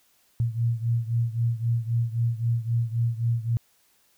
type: beating tone pair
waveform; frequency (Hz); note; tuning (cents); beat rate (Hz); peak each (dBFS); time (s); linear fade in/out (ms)
sine; 115.6 / 119.4; A#2 / A#2; -14 / +42; 3.8; -24 / -27; 0.4-3.57; 0
effects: white hiss -64 dBFS RMS until 4.17 s